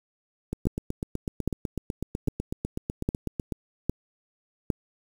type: two click trains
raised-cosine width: 3 ms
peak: -16 / -11 dBFS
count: 25 / 6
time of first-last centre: 0.53-3.523 / 0.67-4.702 s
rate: 8.02 / 1.24 Hz
effects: 7-bit